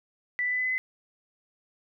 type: tone with pitch steps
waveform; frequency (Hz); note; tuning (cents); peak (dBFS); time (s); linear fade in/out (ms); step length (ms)
sine; 1975.5 / 1986.9 / 1998.5 / 2010 / 2022 / 2033; B6 / B6 / B6 / B6 / B6 / B6; 0 / +10 / +20 / +30 / +40 / +50; -25; 0.39-0.78; 0; 65
effects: none